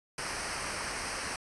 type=noise with comb filter; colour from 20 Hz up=pink; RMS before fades=-36 dBFS; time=0.18-1.36 s; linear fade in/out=2 ms; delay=0.28 ms; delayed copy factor=-0.7; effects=resampled to 24000 Hz